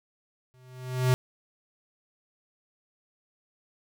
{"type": "tone with exponential growth", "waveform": "square", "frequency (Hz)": 127.6, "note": "C3", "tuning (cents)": -43, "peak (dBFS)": -18, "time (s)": [0.54, 1.14], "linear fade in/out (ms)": 0, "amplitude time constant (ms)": 130, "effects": []}